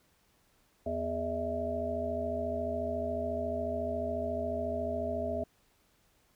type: harmonic tone with a mistuned harmonic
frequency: 82.41 Hz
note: E2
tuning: in tune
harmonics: 1 / 3 / 5 / 7 / 8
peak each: -40 / -39 / -40 / -38 / -34 dBFS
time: 0.86-5.44 s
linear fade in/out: 5 ms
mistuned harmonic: 7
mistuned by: +83 cents
effects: pink hiss -69 dBFS RMS until 6.35 s